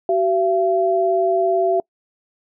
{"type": "tone pair together", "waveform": "sine", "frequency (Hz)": [380, 677.9], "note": ["F#4", "E5"], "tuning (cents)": [46, 48], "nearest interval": "minor seventh", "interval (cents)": 1002, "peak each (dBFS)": [-18, -17], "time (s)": [0.09, 1.8], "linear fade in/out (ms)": 2, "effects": ["noise-tail reverb RT60 0.1 s tail -26 dB re dry"]}